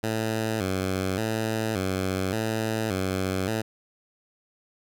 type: tone with vibrato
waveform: 10% pulse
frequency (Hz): 102.3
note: G#2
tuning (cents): -26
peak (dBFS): -17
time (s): 0.03-3.62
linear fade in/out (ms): 10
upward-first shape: square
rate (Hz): 0.87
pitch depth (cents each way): 140
effects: none